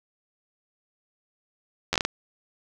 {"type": "slowing click train", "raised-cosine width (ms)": 0.2, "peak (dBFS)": -6, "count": 6, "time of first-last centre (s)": [1.93, 2.05], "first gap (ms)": 11, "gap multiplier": 1.4, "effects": []}